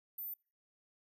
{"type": "tone", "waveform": "sine", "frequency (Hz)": 14080, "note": "A9", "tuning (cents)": 0, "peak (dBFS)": -40, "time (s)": [0.18, 0.34], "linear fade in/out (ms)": 5, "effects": ["noise-tail reverb RT60 0.3 s tail -21 dB re dry"]}